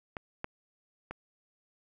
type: clicks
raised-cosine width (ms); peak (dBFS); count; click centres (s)
0.5; -22 / -19 / -24; 3; 0.168 / 0.444 / 1.11
effects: none